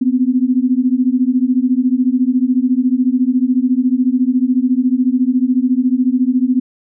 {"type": "beating tone pair", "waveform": "sine", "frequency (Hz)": [246.9, 260.9], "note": ["B3", "C4"], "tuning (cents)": [0, -5], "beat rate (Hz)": 14, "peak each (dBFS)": -14, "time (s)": [0.01, 6.6], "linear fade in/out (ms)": 10, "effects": []}